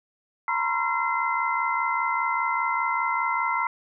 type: tone cluster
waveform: sine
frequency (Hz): 920 / 985 / 1065 / 1357 / 2063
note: A#5 / B5 / C6 / E6 / C7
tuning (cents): -23 / -5 / +30 / +50 / -25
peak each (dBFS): -29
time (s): 0.48-3.67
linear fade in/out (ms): 2
effects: none